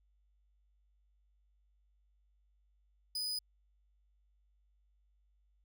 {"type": "tone", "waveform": "40% pulse", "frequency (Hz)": 4978, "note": "D#8", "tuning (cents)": 0, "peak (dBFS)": -34, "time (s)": [3.15, 3.39], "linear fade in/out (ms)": 5, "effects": ["added 50 Hz sine -69 dBFS peak until 5.64 s"]}